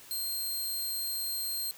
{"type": "tone", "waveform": "10% pulse", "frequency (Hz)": 4188, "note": "C8", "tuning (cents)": 1, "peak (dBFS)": -25, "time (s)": [0.11, 1.71], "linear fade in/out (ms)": 0, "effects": ["white hiss -52 dBFS RMS until 1.77 s"]}